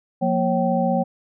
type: tone cluster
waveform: sine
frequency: 178.3 / 233.5 / 544 / 771 Hz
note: F3 / A#3 / C#5 / G5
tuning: +36 / +3 / -33 / -29 cents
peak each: -23 dBFS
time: 0.21-1.04 s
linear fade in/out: 20 ms
effects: none